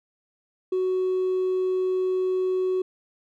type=tone with hard clipping; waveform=triangle; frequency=371.4 Hz; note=F#4; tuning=7 cents sharp; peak=-21 dBFS; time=0.72-2.82 s; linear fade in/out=5 ms; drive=2 dB; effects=none